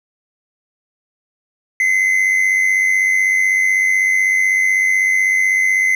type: tone pair together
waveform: triangle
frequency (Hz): 2046 / 2142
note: C7 / C7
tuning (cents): -39 / +40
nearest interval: minor second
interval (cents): 79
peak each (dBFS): -11 / -19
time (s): 1.8-5.95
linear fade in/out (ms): 2
effects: none